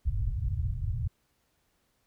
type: low-pass noise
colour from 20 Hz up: white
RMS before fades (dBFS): -30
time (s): 0.05-1.08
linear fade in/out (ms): 10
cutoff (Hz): 120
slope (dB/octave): 48
effects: pink hiss -73 dBFS RMS until 2.06 s